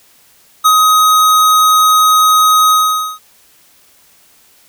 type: tone with ADSR envelope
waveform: square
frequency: 1259 Hz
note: D#6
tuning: 20 cents sharp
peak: -5 dBFS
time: 0.64-3.19 s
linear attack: 20 ms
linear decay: 59 ms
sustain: -2 dB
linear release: 480 ms
effects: white hiss -48 dBFS RMS until 4.68 s